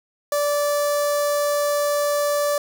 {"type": "tone with notch filter", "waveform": "sawtooth", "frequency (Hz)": 582, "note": "D5", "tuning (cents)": -16, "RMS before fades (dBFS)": -21, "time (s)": [0.32, 2.58], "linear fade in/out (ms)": 2, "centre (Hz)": 2600, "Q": 0.77, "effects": []}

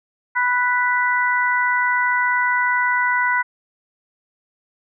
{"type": "harmonic tone", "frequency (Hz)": 493.9, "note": "B4", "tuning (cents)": 0, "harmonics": [2, 3, 4], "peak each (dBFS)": [-20, -20, -21], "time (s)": [0.35, 3.43], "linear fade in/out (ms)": 20, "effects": []}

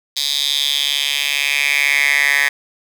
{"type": "tone with high-pass filter sweep", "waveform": "10% pulse", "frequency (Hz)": 142.2, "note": "C#3", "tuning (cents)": 45, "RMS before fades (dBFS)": -17, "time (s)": [0.16, 2.49], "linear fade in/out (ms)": 10, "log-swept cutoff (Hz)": [4100, 1800], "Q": 4.7, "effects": []}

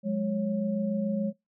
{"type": "tone cluster", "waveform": "sine", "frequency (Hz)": [181.1, 208.1, 550], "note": ["F#3", "G#3", "C#5"], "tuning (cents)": [-37, 4, -14], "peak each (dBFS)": [-34, -27, -33], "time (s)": [0.03, 1.33], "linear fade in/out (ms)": 50, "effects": ["noise-tail reverb RT60 0.2 s tail -24 dB re dry"]}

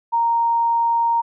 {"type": "tone", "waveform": "sine", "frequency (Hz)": 930, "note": "A#5", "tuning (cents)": -4, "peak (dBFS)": -15, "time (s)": [0.12, 1.22], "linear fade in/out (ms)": 20, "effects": []}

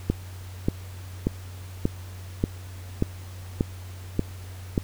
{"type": "click train", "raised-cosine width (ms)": 3, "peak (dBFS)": -8, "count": 9, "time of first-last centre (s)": [0.1, 4.778], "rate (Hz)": 1.71, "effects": ["added 92 Hz sine -37 dBFS peak until 4.83 s", "pink hiss -48 dBFS RMS until 4.83 s"]}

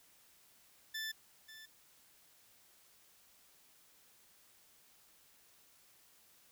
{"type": "tone with echo", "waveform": "20% pulse", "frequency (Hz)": 1760, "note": "A6", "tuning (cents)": 0, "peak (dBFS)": -34, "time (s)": [0.94, 1.12], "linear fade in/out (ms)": 10, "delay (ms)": 540, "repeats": 1, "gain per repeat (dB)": -13, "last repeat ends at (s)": 1.66, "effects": ["white hiss -66 dBFS RMS until 6.51 s"]}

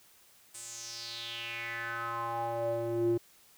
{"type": "tone with band-pass filter sweep", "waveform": "square", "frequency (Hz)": 116.54, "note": "A#2", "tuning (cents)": 0, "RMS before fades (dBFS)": -35, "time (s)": [0.54, 3.18], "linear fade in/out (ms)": 10, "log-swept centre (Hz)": [8700, 310], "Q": 4.7, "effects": ["white hiss -61 dBFS RMS until 3.57 s"]}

